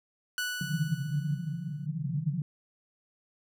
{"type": "tone with exponential decay", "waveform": "sawtooth", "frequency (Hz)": 1480, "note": "F#6", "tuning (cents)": 0, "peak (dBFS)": -25, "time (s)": [0.38, 1.86], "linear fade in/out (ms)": 1, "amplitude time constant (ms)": 320}
{"type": "band-pass noise", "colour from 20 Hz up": "white", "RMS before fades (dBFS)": -32, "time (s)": [0.61, 2.42], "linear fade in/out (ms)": 2, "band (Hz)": [140, 170], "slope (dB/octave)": 96}
{"effects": []}